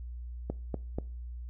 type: click train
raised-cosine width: 2 ms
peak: -19 dBFS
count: 3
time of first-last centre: 0.5-0.985 s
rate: 4.12 Hz
effects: noise-tail reverb RT60 0.4 s tail -22 dB re dry + added 60 Hz sine -38 dBFS peak until 1.49 s